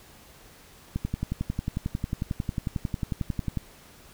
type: click train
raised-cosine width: 5 ms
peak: -15 dBFS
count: 30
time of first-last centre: 0.96-3.573 s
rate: 11.1 Hz
effects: pink hiss -52 dBFS RMS until 4.13 s